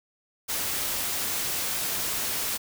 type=noise; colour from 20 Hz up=white; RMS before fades=-29 dBFS; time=0.48-2.58 s; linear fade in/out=20 ms; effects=none